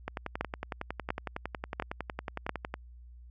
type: two click trains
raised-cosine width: 0.5 ms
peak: -15 / -19 dBFS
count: 4 / 30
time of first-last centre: 0.41-2.493 / 0.08-2.741 s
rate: 1.44 / 10.9 Hz
effects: added 60 Hz sine -48 dBFS peak until 3.3 s